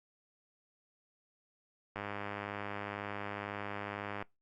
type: click train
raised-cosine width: 0.5 ms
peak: -24 dBFS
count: 232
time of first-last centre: 1.96-4.225 s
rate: 102 Hz
effects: noise-tail reverb RT60 0.2 s tail -24 dB re dry + Opus 48 kbps